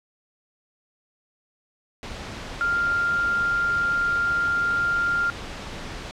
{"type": "tone in noise", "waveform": "sine", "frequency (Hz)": 1396.9, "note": "F6", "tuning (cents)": 0, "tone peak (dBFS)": -20, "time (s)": [2.61, 5.3], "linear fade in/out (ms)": 0, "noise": "pink", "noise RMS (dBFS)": -35, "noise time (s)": [2.03, 6.11], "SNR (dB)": 12, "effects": ["low-pass 5000 Hz 12 dB/octave"]}